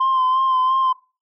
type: tone with vibrato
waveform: sine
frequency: 1042 Hz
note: C6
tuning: 7 cents flat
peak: -13 dBFS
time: 0-0.93 s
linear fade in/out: 10 ms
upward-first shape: sine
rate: 2.9 Hz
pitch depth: 32 cents each way
effects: noise-tail reverb RT60 0.3 s tail -20 dB re dry + tanh soft clip ceiling -13 dBFS